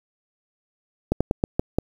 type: slowing click train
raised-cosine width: 2 ms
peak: -6 dBFS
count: 6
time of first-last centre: 1.12-1.786 s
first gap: 86 ms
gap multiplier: 1.22
effects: 7-bit